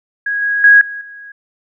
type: tone with level steps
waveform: sine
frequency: 1652 Hz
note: G#6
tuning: 10 cents flat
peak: -15 / -13 / -3 / -23 / -31 dBFS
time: 0.26-1.32 s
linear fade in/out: 5 ms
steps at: 0.42 / 0.64 / 0.81 / 1.01 s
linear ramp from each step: 2 ms
effects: none